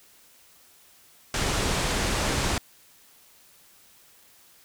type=low-pass noise; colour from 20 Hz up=pink; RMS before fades=-26 dBFS; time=1.34-2.58 s; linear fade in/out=2 ms; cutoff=9200 Hz; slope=24 dB/octave; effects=white hiss -56 dBFS RMS until 4.64 s